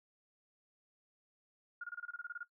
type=tone bursts; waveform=sine; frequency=1424 Hz; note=F6; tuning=33 cents sharp; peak=-39 dBFS; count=12; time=1.81-2.433 s; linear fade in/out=5 ms; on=29 ms; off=25 ms; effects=noise-tail reverb RT60 0.1 s tail -18 dB re dry